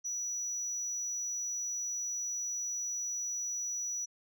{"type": "tone", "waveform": "sine", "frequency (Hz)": 5880, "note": "F#8", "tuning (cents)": -12, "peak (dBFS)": -32, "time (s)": [0.04, 4.06], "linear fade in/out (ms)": 20, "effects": ["tanh soft clip ceiling -31 dBFS"]}